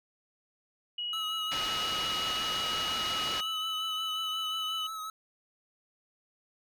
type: tone with pitch glide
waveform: sine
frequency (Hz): 2907 to 2987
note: F#7 to F#7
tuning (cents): -31 to +16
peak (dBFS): -32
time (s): 0.98-4.87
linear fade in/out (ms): 5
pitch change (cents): +47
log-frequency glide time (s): 3.27-3.55
type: tone with vibrato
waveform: square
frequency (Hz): 1288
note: E6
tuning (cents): -41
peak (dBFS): -37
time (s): 1.13-5.1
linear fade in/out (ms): 2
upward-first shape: triangle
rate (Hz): 5.6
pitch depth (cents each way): 40
type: low-pass noise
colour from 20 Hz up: white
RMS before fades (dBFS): -37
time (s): 1.51-3.41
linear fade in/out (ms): 10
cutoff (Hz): 5100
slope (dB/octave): 24
effects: none